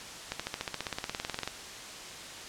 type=accelerating click train; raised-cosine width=0.2 ms; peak=-15 dBFS; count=21; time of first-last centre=0.32-1.476 s; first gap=76 ms; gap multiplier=0.97; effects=white hiss -43 dBFS RMS until 2.48 s + low-pass 7000 Hz 12 dB/octave